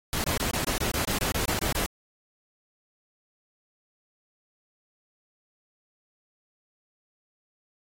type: noise bursts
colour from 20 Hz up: pink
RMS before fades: -28 dBFS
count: 13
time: 0.13-1.86 s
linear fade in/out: 0 ms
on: 110 ms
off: 25 ms
effects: AAC 48 kbps